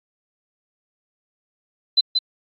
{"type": "tone with echo", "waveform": "sine", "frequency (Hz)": 4039, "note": "B7", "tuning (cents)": 38, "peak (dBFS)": -11, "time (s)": [1.97, 2.01], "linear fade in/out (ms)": 10, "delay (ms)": 180, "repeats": 1, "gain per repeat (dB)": -4, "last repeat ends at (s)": 2.19, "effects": ["AAC 64 kbps"]}